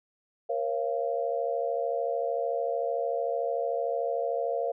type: tone cluster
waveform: sine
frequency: 471.6 / 545 / 687 Hz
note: A#4 / C#5 / F5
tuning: +20 / -29 / -29 cents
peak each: -31 dBFS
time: 0.49-4.72 s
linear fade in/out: 10 ms
effects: none